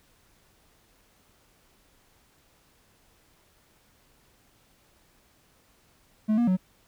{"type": "tone with pitch steps", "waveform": "triangle", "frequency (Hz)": [215.5, 238.2, 185.2], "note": ["A3", "A#3", "F#3"], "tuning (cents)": [-36, 38, 2], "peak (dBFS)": -18, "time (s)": [6.28, 6.571], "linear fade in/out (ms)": 20, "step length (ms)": 97, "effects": ["pink hiss -63 dBFS RMS until 6.87 s"]}